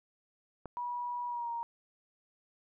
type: click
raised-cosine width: 1 ms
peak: -27 dBFS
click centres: 0.657 s
type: tone with pitch glide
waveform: sine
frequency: 970 to 935.9 Hz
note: B5 to A#5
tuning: -31 to +7 cents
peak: -34 dBFS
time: 0.77-1.63 s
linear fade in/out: 0 ms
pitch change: -62 cents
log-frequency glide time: 1.27-1.51 s
effects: none